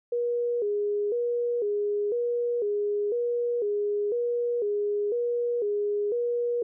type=tone with vibrato; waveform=sine; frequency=444.5 Hz; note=A4; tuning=18 cents sharp; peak=-24 dBFS; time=0.12-6.63 s; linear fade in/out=5 ms; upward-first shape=square; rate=1 Hz; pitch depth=130 cents each way; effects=none